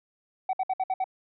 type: tone bursts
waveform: sine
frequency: 755 Hz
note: F#5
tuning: 35 cents sharp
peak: -21 dBFS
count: 6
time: 0.49-1.042 s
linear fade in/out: 5 ms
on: 42 ms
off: 60 ms
effects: tanh soft clip ceiling -23 dBFS